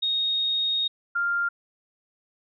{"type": "tone pair in turn", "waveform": "sine", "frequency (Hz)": [3729, 1396.8], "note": ["A#7", "F6"], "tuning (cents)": [0, 0], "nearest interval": "octave + perfect fourth", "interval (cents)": 1700, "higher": "first", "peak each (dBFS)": -22, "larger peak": "neither", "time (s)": [[0.02, 0.88], [1.15, 1.49]], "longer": "first", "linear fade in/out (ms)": 10, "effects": []}